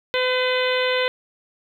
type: harmonic tone with a mistuned harmonic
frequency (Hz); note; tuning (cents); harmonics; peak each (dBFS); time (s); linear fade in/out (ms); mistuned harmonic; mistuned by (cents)
507; B4; +45; 1 / 2 / 3 / 4 / 5 / 6 / 7 / 8; -21 / -29 / -28 / -27 / -30 / -30 / -29 / -35; 0.14-1.08; 0; 5; -17
effects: 9-bit